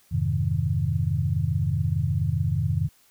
sine chord, F minor seventh, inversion none, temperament equal, 87.31 / 103.83 / 130.81 / 155.56 Hz, F2 / Ab2 / C3 / Eb3, 0 / 0 / 0 / 0 cents, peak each -27 dBFS, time 0.11-2.89 s, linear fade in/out 20 ms, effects white hiss -60 dBFS RMS until 3.1 s

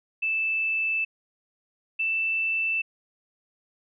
sine tone pair in turn, 2637 / 2655 Hz, E7 / E7, 0 / +12 cents, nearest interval unison, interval 12 cents, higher second, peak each -23 dBFS, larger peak neither, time 0.22-1.05 / 1.99-2.82 s, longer neither, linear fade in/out 10 ms, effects none

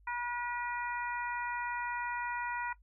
harmonic tone, 482.8 Hz, B4, 39 cents flat, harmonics 2 / 3 / 4 / 5, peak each -36 / -40 / -42 / -44 dBFS, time 0.07-2.73 s, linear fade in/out 5 ms, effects noise-tail reverb RT60 0.1 s tail -19 dB re dry + added 50 Hz sine -59 dBFS peak until 2.82 s

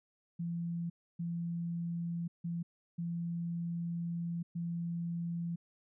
sine tone bursts at uneven times, 170 Hz, F3, 46 cents flat, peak -34 dBFS, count 5, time 0.39-0.9 / 1.19-2.28 / 2.44-2.63 / 2.98-4.43 / 4.55-5.56 s, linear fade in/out 10 ms, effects none

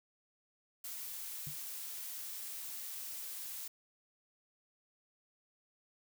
blue noise, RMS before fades -44 dBFS, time 0.84-3.68 s, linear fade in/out 5 ms
sine tone with exponential decay, 146.83 Hz, D3, in tune, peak -39 dBFS, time 1.47-1.59 s, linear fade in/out 0 ms, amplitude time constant 24 ms
effects none

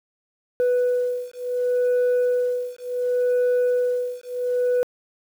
sine beating tone pair, 493.9 / 494.59 Hz, B4 / B4, 0 / +2 cents, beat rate 0.69 Hz, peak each -20 / -20 dBFS, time 0.6-4.83 s, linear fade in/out 0 ms, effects tanh soft clip ceiling -16 dBFS + 8-bit

